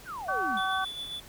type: exponential sweep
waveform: sine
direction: down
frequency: 1661.2 to 174.61 Hz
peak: -35 dBFS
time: 0.05-0.61 s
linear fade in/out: 50 ms
type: harmonic tone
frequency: 380 Hz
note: F#4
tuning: 46 cents sharp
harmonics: 2 / 3 / 4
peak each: -31 / -31 / -31 dBFS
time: 0.28-0.85 s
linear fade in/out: 10 ms
type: tone with tremolo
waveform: triangle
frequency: 3464 Hz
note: A7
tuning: 28 cents flat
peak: -32 dBFS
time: 0.57-1.2 s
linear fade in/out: 2 ms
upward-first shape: sine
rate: 7.4 Hz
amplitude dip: 45%
effects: pink hiss -50 dBFS RMS until 1.28 s